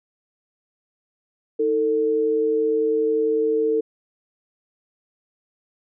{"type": "tone pair together", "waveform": "sine", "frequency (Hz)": [316.1, 447], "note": ["D#4", "A4"], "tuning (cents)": [27, 27], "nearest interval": "tritone", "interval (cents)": 600, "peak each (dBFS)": [-26, -18], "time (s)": [1.59, 3.81], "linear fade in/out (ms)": 10, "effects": []}